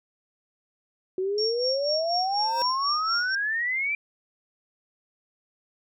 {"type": "exponential sweep", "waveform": "sine", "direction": "up", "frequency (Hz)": [367.7, 2372], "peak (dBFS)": -24, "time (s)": [1.18, 3.95], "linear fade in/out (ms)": 2}
{"type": "tone with tremolo", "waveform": "sine", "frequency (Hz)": 5520, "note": "F8", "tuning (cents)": -21, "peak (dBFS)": -24, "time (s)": [1.38, 3.35], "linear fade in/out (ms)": 2, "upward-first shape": "sine", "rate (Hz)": 4.1, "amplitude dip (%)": 80}
{"type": "tone with exponential growth", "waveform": "square", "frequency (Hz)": 523.3, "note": "C5", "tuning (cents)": 0, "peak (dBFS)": -29, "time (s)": [2.23, 2.62], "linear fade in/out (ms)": 0, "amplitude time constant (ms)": 84}
{"effects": []}